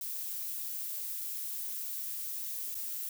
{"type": "noise with dropouts", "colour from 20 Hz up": "violet", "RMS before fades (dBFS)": -38, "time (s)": [0.01, 3.09], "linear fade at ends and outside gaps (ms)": 2, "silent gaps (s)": [2.745, 2.751], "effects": []}